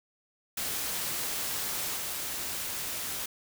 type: noise with level steps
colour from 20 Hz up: white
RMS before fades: -33 / -35 dBFS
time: 0.57-3.26 s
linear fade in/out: 5 ms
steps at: 1.96 s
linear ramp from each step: 2 ms
effects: none